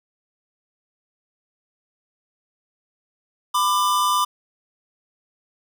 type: tone pair together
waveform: square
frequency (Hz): 1000 / 1189.2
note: B5 / D6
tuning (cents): +21 / +21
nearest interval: minor third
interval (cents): 300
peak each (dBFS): -22 / -20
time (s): 3.54-4.25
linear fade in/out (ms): 10
effects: 9-bit